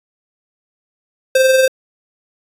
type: tone with amplitude modulation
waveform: square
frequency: 523.3 Hz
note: C5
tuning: in tune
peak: -8 dBFS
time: 1.35-1.68 s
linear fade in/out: 5 ms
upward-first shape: sine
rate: 21.2 Hz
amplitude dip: 40%
effects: resampled to 32000 Hz